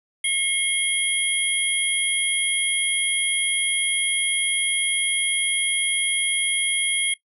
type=tone cluster; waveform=sine; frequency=2154 / 3246 / 9940 Hz; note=C7 / G#7 / D#9; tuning=+50 / -40 / -3 cents; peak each=-24 dBFS; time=0.24-7.14 s; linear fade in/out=5 ms; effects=noise-tail reverb RT60 0.1 s tail -18 dB re dry